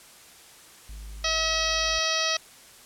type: tone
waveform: triangle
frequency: 52.2 Hz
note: G#1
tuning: 10 cents sharp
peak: -35 dBFS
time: 0.89-1.99 s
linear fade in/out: 5 ms
type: harmonic tone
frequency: 642 Hz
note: E5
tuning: 46 cents flat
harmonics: 1 / 2 / 3 / 4 / 5 / 6 / 7 / 8 / 9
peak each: -32 / -32 / -32 / -32 / -32 / -32 / -32 / -32 / -32 dBFS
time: 1.24-2.37 s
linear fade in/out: 5 ms
effects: white hiss -50 dBFS RMS until 2.85 s + low-pass 11000 Hz 12 dB/octave